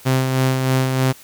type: tone with tremolo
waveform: sawtooth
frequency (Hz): 130.81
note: C3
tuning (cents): 0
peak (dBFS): -10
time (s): 0.05-1.13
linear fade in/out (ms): 20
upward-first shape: sine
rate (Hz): 3.2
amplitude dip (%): 40
effects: white hiss -44 dBFS RMS until 1.23 s